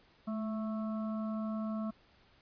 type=harmonic tone with a mistuned harmonic; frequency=220 Hz; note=A3; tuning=in tune; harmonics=1 / 3 / 5 / 6; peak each=-34 / -44 / -48 / -50 dBFS; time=0.27-1.91 s; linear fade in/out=10 ms; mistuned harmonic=1; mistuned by=-32 cents; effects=pink hiss -65 dBFS RMS until 2.41 s + resampled to 11025 Hz